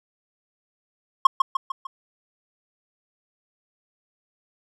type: tone with echo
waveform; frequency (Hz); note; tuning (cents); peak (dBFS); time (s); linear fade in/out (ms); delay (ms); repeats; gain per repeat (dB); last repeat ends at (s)
triangle; 1074; C6; +45; -5; 1.25-1.27; 5; 150; 4; -6; 1.87
effects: none